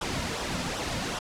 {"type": "noise with flanger", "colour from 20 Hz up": "pink", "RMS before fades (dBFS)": -31, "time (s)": [0.01, 1.19], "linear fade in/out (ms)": 5, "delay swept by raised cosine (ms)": [0.44, 2.64], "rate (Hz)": 2.6, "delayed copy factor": -0.55, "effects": ["low-pass 7000 Hz 12 dB/octave"]}